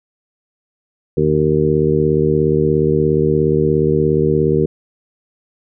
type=harmonic tone with a mistuned harmonic; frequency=77 Hz; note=D#2; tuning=17 cents flat; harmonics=1 / 2 / 3 / 4 / 5 / 6; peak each=-26 / -17 / -22 / -21 / -16 / -18 dBFS; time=1.17-4.66 s; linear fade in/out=5 ms; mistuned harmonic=1; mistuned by=+110 cents; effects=none